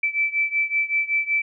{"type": "beating tone pair", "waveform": "sine", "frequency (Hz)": [2319, 2324.3], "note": ["D7", "D7"], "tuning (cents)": [-22, -19], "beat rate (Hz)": 5.3, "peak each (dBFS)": [-22, -24], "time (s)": [0.03, 1.42], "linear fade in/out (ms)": 5, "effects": []}